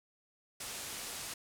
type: low-pass noise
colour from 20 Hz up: white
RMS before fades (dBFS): -43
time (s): 0.6-1.34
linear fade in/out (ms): 5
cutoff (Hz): 11000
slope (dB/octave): 24
effects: none